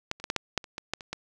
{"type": "clicks", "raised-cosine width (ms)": 0.2, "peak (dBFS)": [-12, -30, -17, -10, -9, -8, -26, -18, -11, -24, -16], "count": 11, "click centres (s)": [0.114, 0.2, 0.241, 0.301, 0.363, 0.577, 0.642, 0.781, 0.936, 1.008, 1.13], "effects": []}